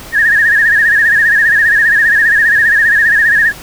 sine tone with vibrato, 1752 Hz, A6, 8 cents flat, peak -6 dBFS, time 0.12-3.53 s, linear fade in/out 50 ms, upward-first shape sine, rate 15 Hz, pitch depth 110 cents each way, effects pink hiss -31 dBFS RMS until 3.62 s

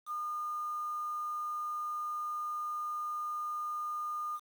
sine tone with quantisation, 1215 Hz, D#6, 42 cents flat, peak -34 dBFS, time 0.06-4.4 s, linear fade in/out 50 ms, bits 9, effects none

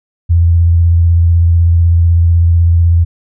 sine tone with vibrato, 84.7 Hz, E2, 48 cents sharp, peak -5 dBFS, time 0.29-3.05 s, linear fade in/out 20 ms, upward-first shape triangle, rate 16 Hz, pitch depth 34 cents each way, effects none

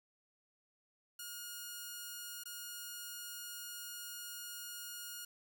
5% pulse tone with dropouts, 1432 Hz, F6, 43 cents sharp, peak -33 dBFS, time 1.19-5.25 s, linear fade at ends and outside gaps 5 ms, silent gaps 2.437-2.455 s, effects none

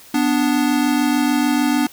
square tone pair together, 246.9 / 293.6 Hz, B3 / D4, 0 / 0 cents, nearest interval minor third, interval 300 cents, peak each -19 / -18 dBFS, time 0.14-1.87 s, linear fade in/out 5 ms, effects white hiss -44 dBFS RMS until 1.92 s

